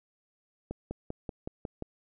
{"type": "accelerating click train", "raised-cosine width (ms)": 2, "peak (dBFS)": -22, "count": 7, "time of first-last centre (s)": [0.71, 1.824], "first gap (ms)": 200, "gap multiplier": 0.97, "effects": []}